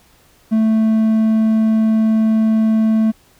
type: tone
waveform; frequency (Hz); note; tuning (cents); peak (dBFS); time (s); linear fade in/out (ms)
triangle; 220.3; A3; +2; -9; 0.51-3.12; 20
effects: pink hiss -52 dBFS RMS until 3.39 s